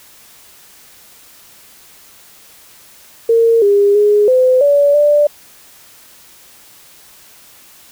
sine tone with pitch steps, 459 / 404.5 / 415.5 / 511 / 573 / 588 Hz, A#4 / G#4 / G#4 / C5 / D5 / D5, -27 / -46 / +1 / -41 / -43 / +2 cents, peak -7 dBFS, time 3.29-5.27 s, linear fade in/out 5 ms, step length 330 ms, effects white hiss -43 dBFS RMS until 7.91 s

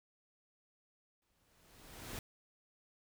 pink noise with exponential growth, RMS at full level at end -43 dBFS, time 1.22-2.19 s, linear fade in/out 1 ms, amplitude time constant 210 ms, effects none

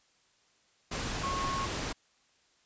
sine tone in noise, 1092 Hz, C#6, 26 cents flat, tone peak -32 dBFS, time 1.23-1.66 s, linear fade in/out 10 ms, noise pink, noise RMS -35 dBFS, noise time 0.91-1.93 s, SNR 0 dB, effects white hiss -68 dBFS RMS until 2.65 s + resampled to 16000 Hz

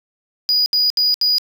sine tone bursts, 4916 Hz, D#8, 22 cents flat, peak -10 dBFS, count 4, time 0.49-1.383 s, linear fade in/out 0 ms, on 170 ms, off 71 ms, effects tanh soft clip ceiling -12 dBFS + 8-bit

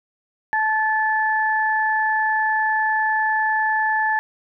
sine tone pair together, 870 / 1740 Hz, A5 / A6, -20 / -20 cents, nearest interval octave, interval 1200 cents, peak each -20 dBFS, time 0.53-4.19 s, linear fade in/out 0 ms, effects none

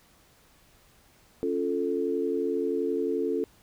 sine chord, Db augmented, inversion none, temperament equal, 277.2 / 349.2 / 440 Hz, Db4 / F4 / A4, 0 / 0 / 0 cents, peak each -31 / -30 / -28 dBFS, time 1.43-3.44 s, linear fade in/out 0 ms, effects pink hiss -60 dBFS RMS until 3.62 s

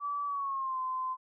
sine tone with pitch glide, 1152 to 1032.3 Hz, D6 to C6, -34 to -24 cents, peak -31 dBFS, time 0-1.17 s, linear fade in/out 50 ms, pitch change -190 cents, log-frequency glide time 0.26-0.79 s, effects none

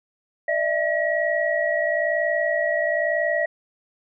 sine tone cluster, 598 / 659 / 1912 Hz, D5 / E5 / A#6, +31 / -1 / +43 cents, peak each -24 dBFS, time 0.48-3.46 s, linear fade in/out 5 ms, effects none

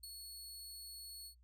20% pulse tone with ADSR envelope, 4382 Hz, C#8, 21 cents flat, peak -40 dBFS, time 0.03-1.35 s, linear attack 7 ms, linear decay 19 ms, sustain -3 dB, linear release 88 ms, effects noise-tail reverb RT60 0.1 s tail -19 dB re dry + added 60 Hz sine -63 dBFS peak until 1.43 s

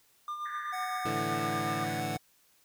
triangle tone with tremolo, 1200 Hz, D6, 37 cents sharp, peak -31 dBFS, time 0.28-1.84 s, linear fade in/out 2 ms, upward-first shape sine, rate 7.9 Hz, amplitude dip 50%
white band-pass noise, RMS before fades -44 dBFS, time 0.45-2.01 s, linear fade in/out 10 ms, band 1500 to 1900 Hz, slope 96 dB/octave
square tone, 740 Hz, F#5, in tune, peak -36 dBFS, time 0.72-2.18 s, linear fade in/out 20 ms
15% pulse chord, A suspended fourth, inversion none, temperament equal, 110 / 146.83 / 164.81 Hz, A2 / D3 / E3, 0 / 0 / 0 cents, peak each -31 dBFS, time 1.05-2.17 s, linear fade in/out 5 ms
effects white hiss -66 dBFS RMS until 2.64 s

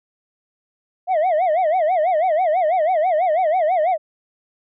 sine tone with vibrato, 677 Hz, E5, 46 cents sharp, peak -12 dBFS, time 1.07-3.98 s, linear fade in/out 50 ms, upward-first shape sine, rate 6.1 Hz, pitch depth 200 cents each way, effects tanh soft clip ceiling -14 dBFS

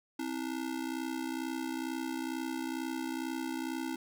square ring-modulated tone, 293.7 Hz, D4, in tune, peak -32 dBFS, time 0.19-3.96 s, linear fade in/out 5 ms, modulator 31.1 Hz, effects none

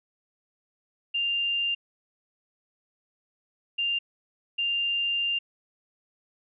sine tone bursts at uneven times, 2794 Hz, F7, in tune, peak -24 dBFS, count 3, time 1.14-1.75 / 3.78-3.99 / 4.58-5.39 s, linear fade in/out 10 ms, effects none

